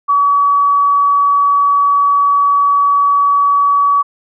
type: tone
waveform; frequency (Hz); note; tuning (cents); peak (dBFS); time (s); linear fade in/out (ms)
sine; 1137; C#6; +44; -8; 0.08-4.03; 20
effects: none